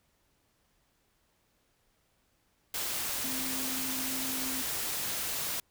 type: tone in noise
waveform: sine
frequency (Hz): 261.6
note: C4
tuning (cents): 0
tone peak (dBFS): -39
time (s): 3.24-4.62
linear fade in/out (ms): 2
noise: white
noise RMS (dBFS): -34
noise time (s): 2.74-5.6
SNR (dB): -8
effects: pink hiss -72 dBFS RMS until 5.7 s